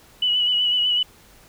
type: tone with vibrato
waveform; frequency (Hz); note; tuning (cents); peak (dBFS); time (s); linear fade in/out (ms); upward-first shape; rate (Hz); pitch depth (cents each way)
sine; 2951; F#7; -5; -17; 0.22-1.03; 5; sine; 8; 31
effects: pink hiss -51 dBFS RMS until 1.48 s